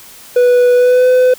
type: tone with pitch glide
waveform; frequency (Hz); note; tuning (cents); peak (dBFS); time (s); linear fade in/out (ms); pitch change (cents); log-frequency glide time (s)
triangle; 491.9 to 505.7; B4 to B4; -7 to +41; -4; 0.36-1.34; 5; +48; 0.75-1.08
effects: white hiss -37 dBFS RMS until 1.38 s